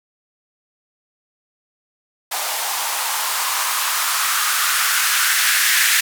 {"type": "noise with band-pass filter sweep", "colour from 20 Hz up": "violet", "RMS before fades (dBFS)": -19, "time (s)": [2.31, 6.01], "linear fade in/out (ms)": 10, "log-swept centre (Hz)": [760, 1800], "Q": 3.1, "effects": []}